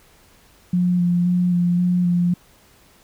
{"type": "tone with vibrato", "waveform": "sine", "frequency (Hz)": 176.9, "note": "F3", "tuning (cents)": 23, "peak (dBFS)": -15, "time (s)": [0.73, 2.34], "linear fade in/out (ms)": 5, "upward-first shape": "square", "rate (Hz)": 1.9, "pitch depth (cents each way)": 16, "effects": ["pink hiss -53 dBFS RMS until 3.03 s"]}